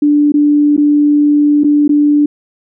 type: tone with dropouts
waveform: sine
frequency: 293.7 Hz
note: D4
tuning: in tune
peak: -6 dBFS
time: 0.02-2.26 s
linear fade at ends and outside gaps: 5 ms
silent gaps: 0.321-0.34 / 0.766-0.777 / 1.636-1.643 / 1.879-1.892 s
effects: none